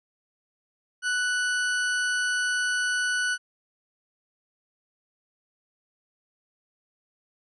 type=tone; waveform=40% pulse; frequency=1483 Hz; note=F#6; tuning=4 cents sharp; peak=-23 dBFS; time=1.02-3.38 s; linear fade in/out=50 ms; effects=resampled to 24000 Hz